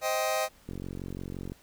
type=chord; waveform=sawtooth; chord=C minor; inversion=none; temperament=just; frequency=523.3 / 627.9 / 784.9 Hz; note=C5 / Eb5 / G5; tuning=0 / +16 / +2 cents; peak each=-29 / -25 / -28 dBFS; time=0.01-0.49 s; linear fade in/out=50 ms
type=click train; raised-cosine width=3 ms; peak=-25 dBFS; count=39; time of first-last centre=0.69-1.52 s; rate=45.8 Hz
effects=pink hiss -59 dBFS RMS until 1.62 s